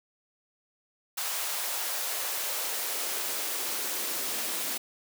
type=noise with high-pass filter sweep; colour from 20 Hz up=white; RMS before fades=-32 dBFS; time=1.17-4.78 s; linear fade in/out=10 ms; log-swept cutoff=760 to 250 Hz; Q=1.4; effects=none